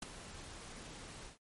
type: noise with ADSR envelope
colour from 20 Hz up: pink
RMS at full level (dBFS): -38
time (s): 0.02-1.38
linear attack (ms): 6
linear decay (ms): 10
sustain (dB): -12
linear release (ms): 130
effects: MP3 48 kbps